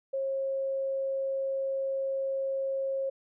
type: tone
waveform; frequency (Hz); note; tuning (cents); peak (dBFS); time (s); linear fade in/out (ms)
sine; 540; C#5; -45; -28; 0.13-3.1; 10
effects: none